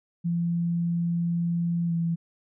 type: tone with pitch glide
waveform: sine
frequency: 170.6 to 167.57 Hz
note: F3 to E3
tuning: -40 to +29 cents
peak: -23 dBFS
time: 0.24-2.16 s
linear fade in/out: 20 ms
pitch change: -31 cents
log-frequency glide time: 1.87-1.92 s
effects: none